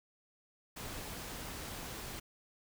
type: noise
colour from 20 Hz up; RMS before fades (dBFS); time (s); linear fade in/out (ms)
pink; -44; 0.76-2.2; 10
effects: none

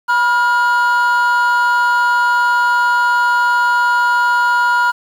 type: tone pair together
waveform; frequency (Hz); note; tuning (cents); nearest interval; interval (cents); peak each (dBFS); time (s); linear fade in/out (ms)
triangle; 973.2 / 1416; B5 / F6; -26 / +23; tritone; 649; -11; 0.08-4.92; 20
effects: tanh soft clip ceiling -4 dBFS + 7-bit

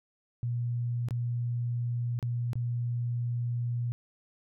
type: tone with dropouts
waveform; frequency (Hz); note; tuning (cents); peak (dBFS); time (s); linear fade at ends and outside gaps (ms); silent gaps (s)
sine; 120; B2; -49; -28; 0.43-3.92; 0; 1.086-1.108 / 2.19-2.227 / 2.532-2.555
effects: none

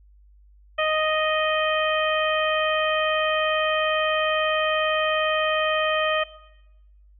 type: harmonic tone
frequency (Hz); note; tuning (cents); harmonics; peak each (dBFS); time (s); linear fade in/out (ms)
622.3; D#5; 0; 1 / 2 / 3 / 4 / 5; -23 / -26 / -28 / -29 / -30; 0.78-6.24; 10
effects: noise-tail reverb RT60 1.0 s tail -19 dB re dry + added 50 Hz sine -50 dBFS peak until 7.19 s

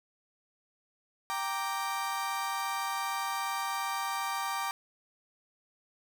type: chord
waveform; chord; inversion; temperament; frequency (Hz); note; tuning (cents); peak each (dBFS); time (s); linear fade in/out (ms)
35% pulse; G minor; none; equal; 784 / 932.3 / 1174.7; G5 / Bb5 / D6; 0 / 0 / 0; -35 / -35 / -33; 1.3-4.71; 0
effects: none

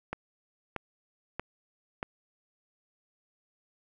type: click train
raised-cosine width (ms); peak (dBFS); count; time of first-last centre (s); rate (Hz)
0.5; -18; 4; 0.13-2.029; 1.58
effects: 10-bit

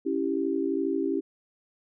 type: chord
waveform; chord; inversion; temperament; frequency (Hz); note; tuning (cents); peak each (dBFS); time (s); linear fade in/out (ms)
sine; C# diminished; none; equal; 277.2 / 329.6 / 392; C#4 / E4 / G4; 0 / 0 / 0; -29; 0.05-1.21; 20
effects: none

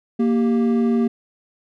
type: tone pair together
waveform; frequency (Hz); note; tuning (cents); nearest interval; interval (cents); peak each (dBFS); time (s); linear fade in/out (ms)
triangle; 233.1 / 392.7; A#3 / G4; 0 / +3; major sixth; 903; -14 / -21; 0.19-1.08; 10
effects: none

